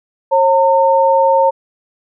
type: tone pair together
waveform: sine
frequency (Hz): 540.7 / 910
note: C#5 / A#5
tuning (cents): -43 / -42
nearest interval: major sixth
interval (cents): 901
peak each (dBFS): -11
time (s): 0.31-1.51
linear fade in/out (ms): 20
effects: none